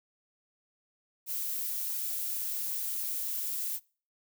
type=noise; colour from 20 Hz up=violet; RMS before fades=-34 dBFS; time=1.26-3.8 s; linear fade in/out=50 ms; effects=noise-tail reverb RT60 0.4 s tail -24 dB re dry